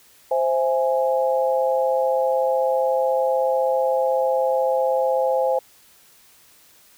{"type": "chord", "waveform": "sine", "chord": "C augmented", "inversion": "none", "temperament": "equal", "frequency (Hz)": [523.3, 659.3, 830.6], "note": ["C5", "E5", "G#5"], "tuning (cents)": [0, 0, 0], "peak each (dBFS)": [-19, -25, -24], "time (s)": [0.31, 5.59], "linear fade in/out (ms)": 5, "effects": ["white hiss -53 dBFS RMS until 6.97 s"]}